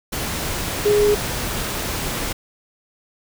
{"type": "tone in noise", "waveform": "sine", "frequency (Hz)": 415.3, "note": "G#4", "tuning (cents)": 0, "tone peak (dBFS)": -13, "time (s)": [0.85, 1.15], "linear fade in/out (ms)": 10, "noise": "pink", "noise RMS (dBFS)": -25, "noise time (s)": [0.12, 2.33], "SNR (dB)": 9, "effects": []}